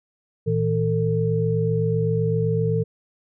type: tone cluster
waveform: sine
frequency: 113.5 / 161.3 / 448.4 Hz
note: A#2 / E3 / A4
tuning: -46 / -37 / +33 cents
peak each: -23 dBFS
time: 0.46-2.84 s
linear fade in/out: 20 ms
effects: none